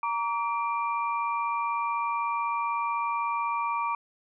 sine tone cluster, 933 / 1149 / 2375 Hz, A#5 / D6 / D7, +1 / -38 / +19 cents, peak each -29 / -29 / -37 dBFS, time 0.03-3.95 s, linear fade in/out 2 ms, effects none

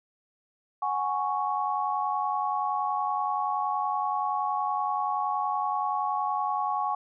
sine chord, F# suspended second, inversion none, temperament equal, 740 / 830.6 / 1108.7 Hz, F#5 / G#5 / C#6, 0 / 0 / 0 cents, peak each -32 / -29 / -29 dBFS, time 0.82-6.95 s, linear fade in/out 5 ms, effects none

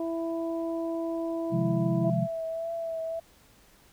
harmonic tone, 331.1 Hz, E4, 8 cents sharp, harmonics 1 / 2 / 3, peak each -30 / -33 / -44 dBFS, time 0-2.1 s, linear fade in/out 2 ms
sine chord, F minor seventh, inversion second, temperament equal, 130.81 / 155.56 / 174.61 / 207.7 Hz, C3 / Eb3 / F3 / Ab3, 0 / 0 / 0 / 0 cents, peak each -29 / -34 / -28 / -32 dBFS, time 1.5-2.28 s, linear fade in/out 50 ms
sine tone with vibrato, 659.3 Hz, E5, in tune, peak -30 dBFS, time 2.04-3.2 s, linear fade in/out 10 ms, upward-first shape triangle, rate 1.8 Hz, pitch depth 31 cents each way
effects pink hiss -59 dBFS RMS until 3.92 s

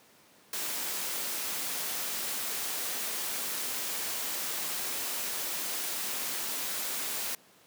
white noise, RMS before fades -34 dBFS, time 0.53-7.35 s, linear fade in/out 2 ms, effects pink hiss -59 dBFS RMS until 7.66 s + high-pass 200 Hz 12 dB/octave

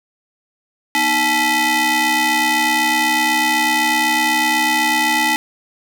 sawtooth ring-modulated tone, 554.4 Hz, C#5, in tune, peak -7 dBFS, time 0.95-5.36 s, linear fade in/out 0 ms, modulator 1420 Hz, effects none

